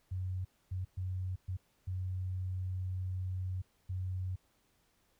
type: tone bursts at uneven times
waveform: sine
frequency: 92.5 Hz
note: F#2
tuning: in tune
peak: -34 dBFS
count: 6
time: 0.11-0.45 / 0.71-0.85 / 0.97-1.36 / 1.48-1.57 / 1.87-3.62 / 3.89-4.36 s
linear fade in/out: 10 ms
effects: pink hiss -73 dBFS RMS until 5.19 s